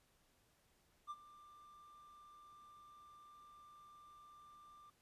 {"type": "tone with ADSR envelope", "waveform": "triangle", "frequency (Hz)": 1187, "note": "D6", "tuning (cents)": 18, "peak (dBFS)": -40, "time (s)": [1.07, 4.9], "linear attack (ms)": 35, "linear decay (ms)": 42, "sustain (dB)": -17, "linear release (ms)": 4, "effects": ["pink hiss -75 dBFS RMS until 5.01 s", "resampled to 32000 Hz"]}